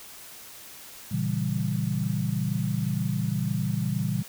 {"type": "chord", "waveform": "sine", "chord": "A# diminished seventh", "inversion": "none", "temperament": "equal", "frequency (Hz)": [116.54, 138.59, 164.81, 196], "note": ["A#2", "C#3", "E3", "G3"], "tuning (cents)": [0, 0, 0, 0], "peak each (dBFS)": -30, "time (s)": [1.11, 4.23], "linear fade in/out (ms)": 10, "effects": ["white hiss -45 dBFS RMS until 4.28 s"]}